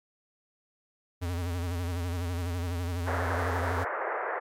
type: tone with vibrato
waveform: square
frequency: 87.31 Hz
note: F2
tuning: in tune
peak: -30 dBFS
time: 1.21-3.85 s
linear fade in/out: 20 ms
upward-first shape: sine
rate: 12 Hz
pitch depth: 72 cents each way
type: band-pass noise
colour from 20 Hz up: pink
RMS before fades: -32 dBFS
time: 3.06-4.4 s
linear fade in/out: 20 ms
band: 410 to 1900 Hz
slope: 48 dB/octave
effects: MP3 96 kbps